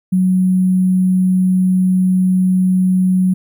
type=tone with sample-and-hold; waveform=sine; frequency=185 Hz; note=F#3; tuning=in tune; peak=-10 dBFS; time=0.12-3.34 s; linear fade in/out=10 ms; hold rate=11025 Hz; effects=none